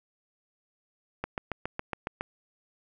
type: click train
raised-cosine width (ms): 0.5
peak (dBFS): -16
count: 8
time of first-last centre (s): 1.24-2.21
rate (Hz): 7.22
effects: none